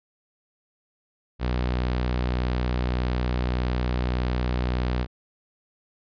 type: tone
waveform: sawtooth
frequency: 61.7 Hz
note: B1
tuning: 1 cent flat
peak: -19 dBFS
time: 1.39-5.07 s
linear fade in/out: 50 ms
effects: resampled to 11025 Hz